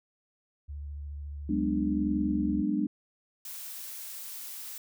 sine tone with vibrato, 72.4 Hz, D2, 24 cents flat, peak -36 dBFS, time 0.68-2.63 s, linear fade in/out 20 ms, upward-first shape sine, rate 14 Hz, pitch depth 28 cents each way
sine chord, G# half-diminished seventh, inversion third, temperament just, 186.89 / 207.7 / 249.2 / 299 Hz, F#3 / G#3 / B3 / D4, +18 / 0 / +16 / +31 cents, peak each -35 / -30 / -33 / -29 dBFS, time 1.49-2.87 s, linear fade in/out 5 ms
blue noise, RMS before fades -41 dBFS, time 3.45-4.78 s, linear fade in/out 2 ms
effects none

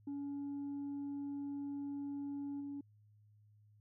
sine tone with level steps, 282.9 Hz, C#4, 35 cents sharp, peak -37 / -40 dBFS, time 0.07-2.81 s, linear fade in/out 5 ms, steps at 2.6 s, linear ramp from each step 10 ms, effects tanh soft clip ceiling -38 dBFS + added 105 Hz sine -63 dBFS peak until 3.8 s

